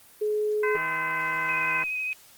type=tone; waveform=sine; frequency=423.4 Hz; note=G#4; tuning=33 cents sharp; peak=-23 dBFS; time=0.21-0.77 s; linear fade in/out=10 ms
type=harmonic tone; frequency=512 Hz; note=C5; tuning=38 cents flat; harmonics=2 / 3 / 4 / 5; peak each=-30 / -30 / -30 / -38 dBFS; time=0.63-1.83 s; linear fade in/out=5 ms
type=click train; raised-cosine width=0.5 ms; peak=-23 dBFS; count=175; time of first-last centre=0.75-1.837 s; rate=160 Hz
type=tone with vibrato; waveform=sine; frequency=2520 Hz; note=D#7; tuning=21 cents sharp; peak=-27 dBFS; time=1.49-2.13 s; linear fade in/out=0 ms; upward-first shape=sine; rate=12 Hz; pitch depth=18 cents each way
effects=white hiss -53 dBFS RMS until 2.37 s + Opus 32 kbps